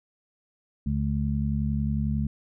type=harmonic tone; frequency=71.1 Hz; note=C#2; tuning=45 cents sharp; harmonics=1 / 2 / 3; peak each=-28 / -28 / -28 dBFS; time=0.86-2.27 s; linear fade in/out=5 ms; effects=none